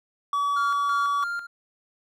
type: tone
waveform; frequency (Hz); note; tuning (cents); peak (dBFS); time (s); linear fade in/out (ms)
triangle; 1140; C#6; +48; -20; 0.33-1.24; 2
type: tone with tremolo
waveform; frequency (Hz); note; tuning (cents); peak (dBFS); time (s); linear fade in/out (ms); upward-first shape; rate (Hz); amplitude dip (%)
triangle; 1396.9; F6; 0; -25; 0.56-1.47; 10; square; 3; 65
effects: none